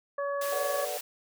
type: harmonic tone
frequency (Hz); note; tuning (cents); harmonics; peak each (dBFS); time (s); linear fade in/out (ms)
565; C#5; +33; 1 / 2 / 3; -30 / -35 / -40; 0.18-0.85; 5
type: high-pass noise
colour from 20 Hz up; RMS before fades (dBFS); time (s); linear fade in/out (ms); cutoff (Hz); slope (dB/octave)
white; -38; 0.41-1.01; 5; 320; 24
type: chord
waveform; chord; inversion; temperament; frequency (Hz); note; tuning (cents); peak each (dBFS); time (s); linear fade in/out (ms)
sine; B minor seventh; third; equal; 440 / 493.9 / 587.3 / 740; A4 / B4 / D5 / F#5; 0 / 0 / 0 / 0; -42 / -39 / -36 / -38; 0.52-0.98; 5
effects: none